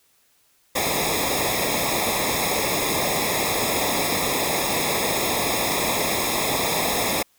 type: noise with comb filter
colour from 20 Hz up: pink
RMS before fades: -23 dBFS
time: 0.75-7.23 s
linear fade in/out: 10 ms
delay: 0.67 ms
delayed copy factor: -0.95
effects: white hiss -62 dBFS RMS until 7.38 s